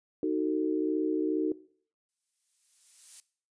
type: chord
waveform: sine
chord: D# diminished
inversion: none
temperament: just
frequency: 311.1 / 373.4 / 448 Hz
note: D#4 / F#4 / A4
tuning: 0 / +16 / +31 cents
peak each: -29 / -31 / -33 dBFS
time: 0.23-1.52 s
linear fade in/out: 2 ms
type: noise with exponential growth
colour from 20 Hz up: violet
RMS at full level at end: -41 dBFS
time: 2.09-3.2 s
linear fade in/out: 0 ms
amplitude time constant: 240 ms
effects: noise-tail reverb RT60 0.5 s tail -19 dB re dry + resampled to 22050 Hz